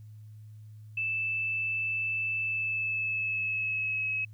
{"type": "tone with pitch glide", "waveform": "sine", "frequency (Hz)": [2637, 2565], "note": ["E7", "E7"], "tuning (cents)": [0, -48], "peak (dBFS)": -28, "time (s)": [0.97, 4.25], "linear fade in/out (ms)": 5, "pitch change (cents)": -48, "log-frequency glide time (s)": [2.41, 4.07], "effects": ["added 107 Hz sine -45 dBFS peak until 4.33 s", "white hiss -73 dBFS RMS until 4.33 s"]}